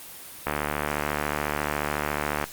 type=click train; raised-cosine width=0.5 ms; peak=-10 dBFS; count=147; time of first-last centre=0.47-2.44 s; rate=74.1 Hz; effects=white hiss -42 dBFS RMS until 2.52 s + Opus 32 kbps